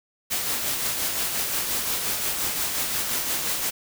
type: noise with tremolo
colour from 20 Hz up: white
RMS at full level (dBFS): -25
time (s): 0.3-3.71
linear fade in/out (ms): 20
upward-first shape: sine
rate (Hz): 5.7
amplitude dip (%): 35
effects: none